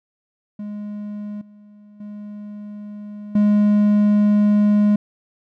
triangle tone with level steps, 207.7 Hz, G#3, in tune, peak -25 / -41 / -29 / -10 dBFS, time 0.59-4.96 s, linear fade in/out 5 ms, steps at 1.41 / 2 / 3.35 s, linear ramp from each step 5 ms, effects none

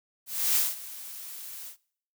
blue noise with ADSR envelope, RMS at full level -23 dBFS, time 0.26-1.77 s, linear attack 300 ms, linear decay 190 ms, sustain -18 dB, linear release 99 ms, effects noise-tail reverb RT60 0.6 s tail -23 dB re dry

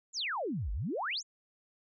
sine exponential two-way sweep, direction down then up, 7459 to 45.14 to 7459 Hz, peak -32 dBFS, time 0.13-1.23 s, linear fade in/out 50 ms, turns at 0.72 s, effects none

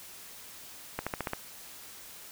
accelerating click train, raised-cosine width 0.5 ms, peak -16 dBFS, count 6, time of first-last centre 0.99-1.334 s, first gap 76 ms, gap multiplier 0.95, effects white hiss -48 dBFS RMS until 2.31 s

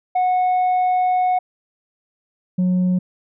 sine tone pair in turn, 733 / 182.19 Hz, F#5 / F#3, -16 / -26 cents, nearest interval 2 octaves, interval 2410 cents, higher first, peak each -12 dBFS, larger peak neither, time 0.15-1.39 / 2.58-2.99 s, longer first, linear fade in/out 10 ms, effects tanh soft clip ceiling -14 dBFS

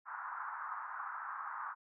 pink band-pass noise, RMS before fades -43 dBFS, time 0.05-1.75 s, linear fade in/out 50 ms, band 940 to 1500 Hz, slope 48 dB/octave, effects none

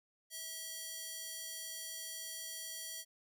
square tone with high-pass filter, 647 Hz, E5, 32 cents flat, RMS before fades -45 dBFS, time 0.3-3.05 s, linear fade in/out 50 ms, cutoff 4300 Hz, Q 0.57, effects none

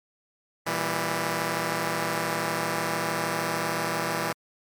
5% pulse chord, E diminished, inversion second, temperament just, 118.67 / 164.81 / 197.78 Hz, Bb2 / E3 / G3, +31 / 0 / +16 cents, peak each -22 / -17 / -21 dBFS, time 0.66-4.33 s, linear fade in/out 10 ms, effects MP3 96 kbps

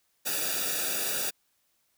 white noise with comb filter, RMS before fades -30 dBFS, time 0.25-1.31 s, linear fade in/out 20 ms, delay 0.95 ms, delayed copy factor -0.9, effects white hiss -72 dBFS RMS until 1.97 s

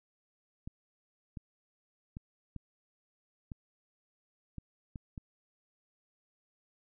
clicks, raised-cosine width 5 ms, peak -29 dBFS, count 8, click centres 0.675 / 1.372 / 2.169 / 2.563 / 3.518 / 4.583 / 4.958 / 5.178 s, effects none

